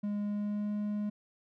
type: tone with pitch glide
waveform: triangle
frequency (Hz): 206 to 208.2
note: G#3 to G#3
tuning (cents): -14 to +5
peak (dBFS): -29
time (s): 0.03-1.1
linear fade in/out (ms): 10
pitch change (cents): +19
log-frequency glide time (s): 0.22-0.71
effects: none